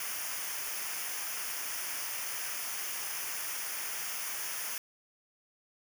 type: noise with comb filter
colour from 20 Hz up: white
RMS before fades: -37 dBFS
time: 0-4.78 s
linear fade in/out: 2 ms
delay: 0.25 ms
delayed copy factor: -0.75
effects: none